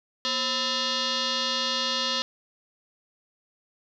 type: tone with frequency modulation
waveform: sine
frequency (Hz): 240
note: B3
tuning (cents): -49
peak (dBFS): -24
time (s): 0.25-2.22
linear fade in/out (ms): 0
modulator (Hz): 772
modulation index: 6.1
effects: none